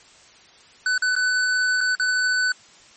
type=tone with dropouts; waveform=square; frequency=1500 Hz; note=F#6; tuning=23 cents sharp; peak=-19 dBFS; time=0.86-2.52 s; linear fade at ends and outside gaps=2 ms; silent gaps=0.979-1.022 / 1.153-1.163 / 1.807-1.811 / 1.952-1.997 s; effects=white hiss -50 dBFS RMS until 2.96 s + MP3 32 kbps